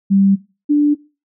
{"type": "tone pair in turn", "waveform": "sine", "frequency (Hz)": [196, 293.7], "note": ["G3", "D4"], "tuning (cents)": [0, 0], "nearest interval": "perfect fifth", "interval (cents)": 700, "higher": "second", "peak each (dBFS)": -9, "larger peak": "neither", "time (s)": [[0.1, 0.36], [0.69, 0.95]], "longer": "neither", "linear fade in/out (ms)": 20, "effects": ["noise-tail reverb RT60 0.3 s tail -20 dB re dry"]}